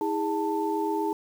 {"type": "tone cluster", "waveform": "sine", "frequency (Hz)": [321.3, 409.6, 886], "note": ["E4", "G#4", "A5"], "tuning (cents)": [-44, -24, 12], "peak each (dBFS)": -29, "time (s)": [0.01, 1.13], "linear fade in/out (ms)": 2, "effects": ["8-bit"]}